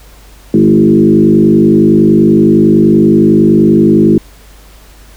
sine tone with frequency modulation, 274.1 Hz, C#4, 19 cents flat, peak -3 dBFS, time 0.54-4.18 s, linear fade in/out 2 ms, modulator 50.7 Hz, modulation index 2.1, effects added 50 Hz sine -36 dBFS peak until 5.16 s + pink hiss -41 dBFS RMS until 5.16 s

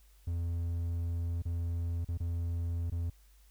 triangle tone with dropouts, 85 Hz, F2, 46 cents flat, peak -29 dBFS, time 0.27-3.1 s, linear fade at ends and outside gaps 5 ms, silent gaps 1.421-1.454 / 2.047-2.086 / 2.175-2.202 / 2.901-2.919 s, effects added 50 Hz sine -58 dBFS peak until 3.5 s + white hiss -68 dBFS RMS until 3.5 s

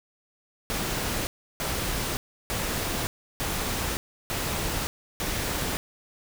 pink noise bursts, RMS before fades -29 dBFS, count 6, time 0.7-5.77 s, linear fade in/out 0 ms, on 570 ms, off 330 ms, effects none

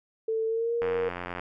sine tone with pitch glide, 445.2 to 469.5 Hz, A4 to A#4, +20 to +12 cents, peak -25 dBFS, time 0.28-1.09 s, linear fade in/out 5 ms, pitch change +92 cents, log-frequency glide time 0.47-0.74 s
click train, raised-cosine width 0.5 ms, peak -19 dBFS, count 52, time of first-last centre 0.82-1.396 s, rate 88.6 Hz
effects none

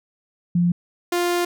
sine / sawtooth tone pair in turn, 174.4 / 350.4 Hz, F3 / F4, -2 / +6 cents, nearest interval octave, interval 1208 cents, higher second, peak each -15 dBFS, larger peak neither, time 0.55-0.72 / 1.12-1.45 s, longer second, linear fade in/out 5 ms, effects none

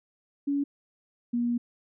sine tone pair in turn, 283 / 239 Hz, C#4 / A#3, +36 / +43 cents, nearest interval minor third, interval 293 cents, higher first, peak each -24 dBFS, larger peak neither, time 0.47-0.64 / 1.33-1.58 s, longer second, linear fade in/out 10 ms, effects none

